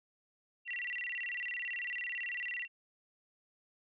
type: tone with vibrato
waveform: sine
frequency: 2312 Hz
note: D7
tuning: 28 cents flat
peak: -36 dBFS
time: 0.65-2.68 s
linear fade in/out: 50 ms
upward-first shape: square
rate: 18 Hz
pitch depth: 290 cents each way
effects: none